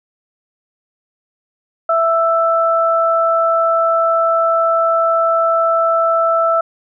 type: tone pair together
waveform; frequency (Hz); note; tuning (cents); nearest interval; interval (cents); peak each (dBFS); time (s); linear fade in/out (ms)
sine; 662 / 1324; E5 / E6; +7 / +7; octave; 1200; -14; 1.89-6.61; 5
effects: none